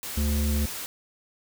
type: noise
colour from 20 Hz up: white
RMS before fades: -35 dBFS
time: 0.03-0.86 s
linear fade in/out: 0 ms
type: harmonic tone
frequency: 73.42 Hz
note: D2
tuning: in tune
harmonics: 1 / 3 / 5 / 7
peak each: -23 / -29 / -41 / -43 dBFS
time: 0.17-0.66 s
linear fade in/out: 5 ms
effects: none